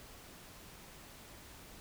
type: silence
effects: pink hiss -54 dBFS RMS until 1.8 s